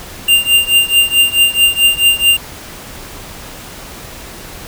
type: tone with tremolo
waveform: square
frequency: 2794 Hz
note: F7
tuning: in tune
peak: -5 dBFS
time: 0.28-2.37 s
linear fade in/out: 5 ms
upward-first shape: triangle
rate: 4.6 Hz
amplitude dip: 95%
effects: pink hiss -31 dBFS RMS until 4.67 s